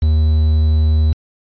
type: tone with quantisation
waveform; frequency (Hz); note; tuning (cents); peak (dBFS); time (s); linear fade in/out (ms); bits
triangle; 77.78; D#2; 0; -8; 0.02-1.13; 5; 6
effects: resampled to 11025 Hz